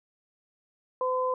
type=tone pair together; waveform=sine; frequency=510 / 1020 Hz; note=C5 / C6; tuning=-44 / -44 cents; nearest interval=octave; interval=1200 cents; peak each=-27 / -28 dBFS; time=1.01-1.34 s; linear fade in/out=2 ms; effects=none